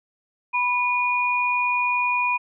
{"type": "tone pair together", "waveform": "sine", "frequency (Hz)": [985, 2446], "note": ["B5", "D#7"], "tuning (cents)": [-5, -30], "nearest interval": "octave + major third", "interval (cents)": 1575, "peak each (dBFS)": -22, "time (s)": [0.53, 2.38], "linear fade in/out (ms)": 20, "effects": []}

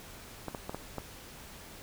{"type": "clicks", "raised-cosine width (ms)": 1, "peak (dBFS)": -22, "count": 5, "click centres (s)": [0.483, 0.548, 0.695, 0.746, 0.983], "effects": ["pink hiss -49 dBFS RMS until 1.82 s"]}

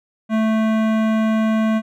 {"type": "tone with hard clipping", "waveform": "sine", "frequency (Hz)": 220, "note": "A3", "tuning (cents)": 0, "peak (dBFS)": -17, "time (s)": [0.29, 1.82], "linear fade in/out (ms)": 50, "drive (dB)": 17, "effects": []}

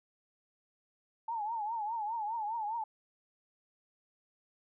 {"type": "tone with vibrato", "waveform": "sine", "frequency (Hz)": 880, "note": "A5", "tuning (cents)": 0, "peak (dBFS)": -33, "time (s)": [1.28, 2.84], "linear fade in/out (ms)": 5, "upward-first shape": "triangle", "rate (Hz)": 4.9, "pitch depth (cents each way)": 140, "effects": []}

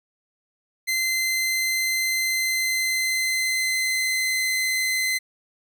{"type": "tone with pitch glide", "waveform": "sawtooth", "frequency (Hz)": [2068, 2051], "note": ["C7", "C7"], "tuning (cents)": [-21, -35], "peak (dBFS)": -18, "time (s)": [0.87, 5.19], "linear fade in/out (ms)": 20, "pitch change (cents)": -14, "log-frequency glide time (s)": [2.21, 4.52], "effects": []}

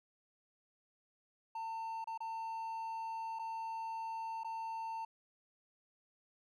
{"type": "tone with dropouts", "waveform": "triangle", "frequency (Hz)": 900, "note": "A5", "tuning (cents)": 39, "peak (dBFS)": -37, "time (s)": [1.55, 5.05], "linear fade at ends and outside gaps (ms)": 5, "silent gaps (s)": [[2.043, 2.072], [2.177, 2.204], [3.389, 3.393], [4.435, 4.445]], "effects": []}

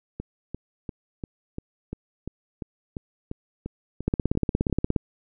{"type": "two click trains", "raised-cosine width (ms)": 3, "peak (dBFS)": [-9, -19], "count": [16, 14], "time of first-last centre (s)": [[4.08, 4.962], [0.2, 4.698]], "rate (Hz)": [17, 2.89], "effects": []}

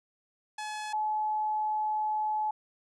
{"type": "tone pair in turn", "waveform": ["sawtooth", "sine"], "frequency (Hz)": [852, 856.3], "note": ["G#5", "A5"], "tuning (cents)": [44, -47], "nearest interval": "unison", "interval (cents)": 9, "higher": "second", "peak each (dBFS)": [-31, -27], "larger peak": "second", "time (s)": [[0.58, 0.93], [0.93, 2.51]], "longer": "second", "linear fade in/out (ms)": 5, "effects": ["resampled to 22050 Hz"]}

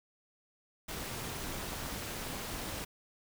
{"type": "noise with amplitude modulation", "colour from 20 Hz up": "pink", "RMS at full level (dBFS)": -37, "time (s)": [0.88, 2.85], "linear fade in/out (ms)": 10, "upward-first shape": "sine", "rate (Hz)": 238, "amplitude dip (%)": 65, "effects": []}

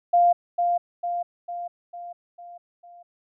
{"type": "tone with echo", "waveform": "sine", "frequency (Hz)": 698.5, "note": "F5", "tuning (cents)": 0, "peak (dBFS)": -14, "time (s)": [0.13, 0.33], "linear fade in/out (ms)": 10, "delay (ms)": 450, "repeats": 6, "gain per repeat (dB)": -5, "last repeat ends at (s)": 3.03, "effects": []}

